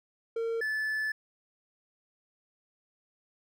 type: tone pair in turn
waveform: triangle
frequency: 457.4 / 1738.9 Hz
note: A#4 / A6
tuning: -33 / -21 cents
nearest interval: octave + major seventh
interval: 2312 cents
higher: second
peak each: -27 dBFS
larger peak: neither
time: 0.36-0.61 / 0.61-1.12 s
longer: second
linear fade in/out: 5 ms
effects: none